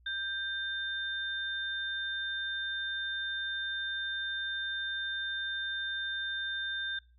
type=tone pair together; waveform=sine; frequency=1578 / 3600 Hz; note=G6 / A7; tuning=+11 / +39 cents; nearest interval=octave + major second; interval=1428 cents; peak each=-35 / -36 dBFS; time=0.06-6.99 s; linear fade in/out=5 ms; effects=noise-tail reverb RT60 0.3 s tail -22 dB re dry + added 60 Hz sine -59 dBFS peak until 7.18 s